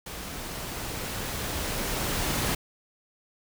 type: noise with level ramp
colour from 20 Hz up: pink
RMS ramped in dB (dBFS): -38 to -27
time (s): 0.06-2.55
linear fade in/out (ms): 5
effects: none